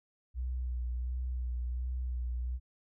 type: tone with vibrato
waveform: sine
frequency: 61.74 Hz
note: B1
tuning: in tune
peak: -32 dBFS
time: 0.34-2.6 s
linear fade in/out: 50 ms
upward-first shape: sine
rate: 1.4 Hz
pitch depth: 31 cents each way
effects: none